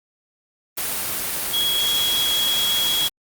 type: tone in noise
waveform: sine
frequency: 3322 Hz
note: G#7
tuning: in tune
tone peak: -19 dBFS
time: 1.53-3.08 s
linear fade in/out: 10 ms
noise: white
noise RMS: -25 dBFS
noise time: 0.77-3.09 s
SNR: +3 dB
effects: Opus 32 kbps